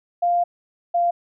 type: tone pair in turn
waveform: sine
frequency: 698.5 / 693.7 Hz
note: F5 / F5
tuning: 0 / -12 cents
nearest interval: unison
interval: 12 cents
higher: first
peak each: -16 dBFS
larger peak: neither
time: 0.22-0.44 / 0.94-1.11 s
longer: first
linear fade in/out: 10 ms
effects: none